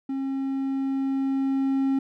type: tone with level ramp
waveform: triangle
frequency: 270 Hz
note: C#4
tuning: 45 cents flat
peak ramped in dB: -24 to -18 dBFS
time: 0.09-1.99 s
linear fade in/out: 5 ms
effects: none